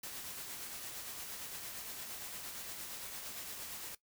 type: noise with tremolo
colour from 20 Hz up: white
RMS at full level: -44 dBFS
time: 0.03-3.95 s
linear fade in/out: 5 ms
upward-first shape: sine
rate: 8.7 Hz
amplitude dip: 30%
effects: noise-tail reverb RT60 0.1 s tail -17 dB re dry